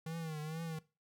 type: tone with vibrato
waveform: square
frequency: 158.7 Hz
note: D#3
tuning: 35 cents sharp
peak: -40 dBFS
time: 0.06-0.79 s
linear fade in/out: 5 ms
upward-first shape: triangle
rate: 2.2 Hz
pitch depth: 95 cents each way
effects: noise-tail reverb RT60 0.3 s tail -19 dB re dry